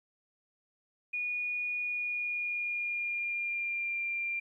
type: tone with pitch glide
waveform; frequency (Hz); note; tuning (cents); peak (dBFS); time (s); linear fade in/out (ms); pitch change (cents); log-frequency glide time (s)
sine; 2452 to 2381; D#7 to D7; -26 to +23; -31; 1.13-4.4; 10; -51; 1.82-4.01
effects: 12-bit